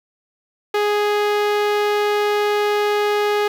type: tone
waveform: sawtooth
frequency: 415.3 Hz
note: G#4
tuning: in tune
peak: -12 dBFS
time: 0.74-3.48 s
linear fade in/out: 5 ms
effects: low-pass 4000 Hz 12 dB/octave + 7-bit